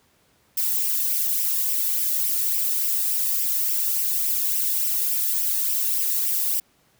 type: noise with flanger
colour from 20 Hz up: violet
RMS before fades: -23 dBFS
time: 0.57-6.6 s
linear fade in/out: 5 ms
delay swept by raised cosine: 0.36 to 1.14 ms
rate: 3.5 Hz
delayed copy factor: +0.5
effects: pink hiss -62 dBFS RMS until 6.99 s + high-pass 60 Hz 12 dB/octave